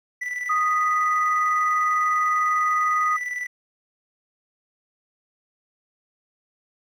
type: tone with tremolo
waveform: triangle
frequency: 1975.5 Hz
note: B6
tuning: in tune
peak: -23 dBFS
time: 0.21-3.47 s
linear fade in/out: 10 ms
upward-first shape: square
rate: 20 Hz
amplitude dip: 45%
type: tone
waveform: sine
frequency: 1244.5 Hz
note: D#6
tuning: in tune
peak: -19 dBFS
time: 0.49-3.17 s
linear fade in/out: 10 ms
effects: none